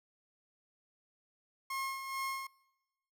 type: tone with tremolo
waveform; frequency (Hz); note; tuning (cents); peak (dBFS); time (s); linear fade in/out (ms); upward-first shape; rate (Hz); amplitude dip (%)
30% pulse; 1076; C6; +48; -32; 1.7-2.47; 5; sine; 2.3; 55
effects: noise-tail reverb RT60 1.0 s tail -24 dB re dry